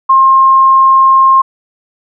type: tone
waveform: sine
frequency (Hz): 1065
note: C6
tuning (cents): +30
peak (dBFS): -3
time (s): 0.09-1.42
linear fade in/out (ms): 10
effects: none